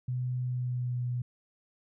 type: tone with pitch glide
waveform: sine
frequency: 125.6 to 123.09 Hz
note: B2 to B2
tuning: +30 to -5 cents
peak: -29 dBFS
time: 0.08-1.22 s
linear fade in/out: 5 ms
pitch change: -35 cents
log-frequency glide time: 0.41-1.04 s
effects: none